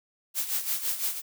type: noise with tremolo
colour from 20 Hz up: blue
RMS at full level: -27 dBFS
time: 0.34-1.22 s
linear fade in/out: 50 ms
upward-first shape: sine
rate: 5.9 Hz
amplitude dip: 70%
effects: none